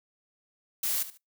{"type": "noise with echo", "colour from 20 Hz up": "blue", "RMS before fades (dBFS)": -29, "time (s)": [0.83, 1.03], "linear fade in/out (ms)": 5, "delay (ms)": 73, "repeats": 2, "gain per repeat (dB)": -13, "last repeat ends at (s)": 1.176, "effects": ["noise-tail reverb RT60 0.2 s tail -25 dB re dry"]}